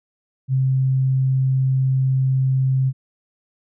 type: tone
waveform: sine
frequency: 132 Hz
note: C3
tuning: 16 cents sharp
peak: -15 dBFS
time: 0.48-2.93 s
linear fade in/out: 50 ms
effects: none